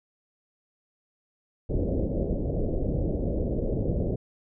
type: low-pass noise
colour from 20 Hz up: pink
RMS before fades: -27 dBFS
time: 1.69-4.16 s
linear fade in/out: 10 ms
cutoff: 590 Hz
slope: 48 dB/octave
effects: none